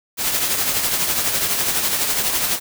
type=noise with tremolo; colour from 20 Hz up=white; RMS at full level=-18 dBFS; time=0.17-2.6 s; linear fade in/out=50 ms; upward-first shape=triangle; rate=12 Hz; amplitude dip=50%; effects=none